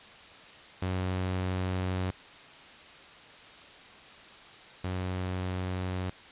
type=tone pair in turn; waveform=sawtooth; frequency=92.5 / 92.08 Hz; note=F#2 / F#2; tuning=0 / -8 cents; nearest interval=unison; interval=8 cents; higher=first; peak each=-25 / -27 dBFS; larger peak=first; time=0.82-2.11 / 4.84-6.1 s; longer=first; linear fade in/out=5 ms; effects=white hiss -50 dBFS RMS until 6.31 s + resampled to 8000 Hz